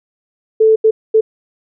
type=tone bursts at uneven times; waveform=sine; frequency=439.8 Hz; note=A4; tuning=1 cent flat; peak=-6 dBFS; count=3; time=0.6-0.76 / 0.84-0.91 / 1.14-1.21 s; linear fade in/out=10 ms; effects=none